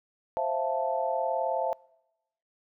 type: chord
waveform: sine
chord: F major seventh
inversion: second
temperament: equal with one note detuned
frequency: 526.6 / 659.3 / 698.5 / 880 Hz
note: C5 / E5 / F5 / A5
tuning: +11 / 0 / 0 / 0 cents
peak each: -32 / -30 / -33 / -31 dBFS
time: 0.37-1.73 s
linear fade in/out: 0 ms
effects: noise-tail reverb RT60 0.9 s tail -25 dB re dry